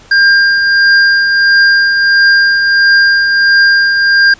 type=tone with tremolo; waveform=square; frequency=1600 Hz; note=G6; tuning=35 cents sharp; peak=-4 dBFS; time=0.11-4.34 s; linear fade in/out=5 ms; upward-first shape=triangle; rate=1.5 Hz; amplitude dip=45%; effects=pink hiss -40 dBFS RMS until 4.39 s + resampled to 16000 Hz